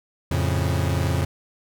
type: chord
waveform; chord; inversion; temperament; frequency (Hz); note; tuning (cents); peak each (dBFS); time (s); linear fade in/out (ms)
40% pulse; F augmented; none; equal; 87.31 / 110 / 138.59; F2 / A2 / C#3; 0 / 0 / 0; -22 / -27 / -24; 0.31-1.25; 5
effects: none